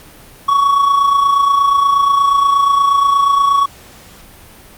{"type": "tone with amplitude modulation", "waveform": "triangle", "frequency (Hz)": 1120, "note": "C#6", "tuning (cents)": 18, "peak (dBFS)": -5, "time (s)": [0.48, 3.66], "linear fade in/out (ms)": 10, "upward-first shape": "sine", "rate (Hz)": 28.4, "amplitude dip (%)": 50, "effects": ["pink hiss -40 dBFS RMS until 4.77 s", "Opus 48 kbps"]}